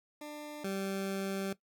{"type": "tone pair in turn", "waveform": "20% pulse", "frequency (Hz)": [298, 194.49], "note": ["D4", "G3"], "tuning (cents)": [25, -13], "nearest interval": "perfect fifth", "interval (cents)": 738, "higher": "first", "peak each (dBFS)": [-37, -29], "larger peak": "second", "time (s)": [[0.21, 0.64], [0.64, 1.53]], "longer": "second", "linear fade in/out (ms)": 5, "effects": ["noise-tail reverb RT60 0.1 s tail -17 dB re dry"]}